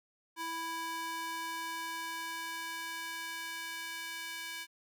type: tone with high-pass filter sweep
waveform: square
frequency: 329.6 Hz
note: E4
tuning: in tune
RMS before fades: -40 dBFS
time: 0.36-4.67 s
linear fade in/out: 50 ms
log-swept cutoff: 810 to 2000 Hz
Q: 1.3
effects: none